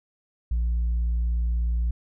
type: tone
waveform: sine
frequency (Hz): 58.27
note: A#1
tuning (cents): 0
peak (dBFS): -19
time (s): 0.51-1.91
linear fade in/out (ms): 5
effects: tanh soft clip ceiling -20 dBFS